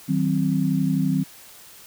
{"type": "chord", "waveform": "sine", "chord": "C diminished", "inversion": "first", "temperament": "just", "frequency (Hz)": [156.98, 188.37, 261.6], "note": ["Eb3", "Gb3", "C4"], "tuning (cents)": [16, 31, 0], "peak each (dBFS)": -23, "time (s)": [0.08, 1.24], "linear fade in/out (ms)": 20, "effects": ["white hiss -46 dBFS RMS until 1.86 s"]}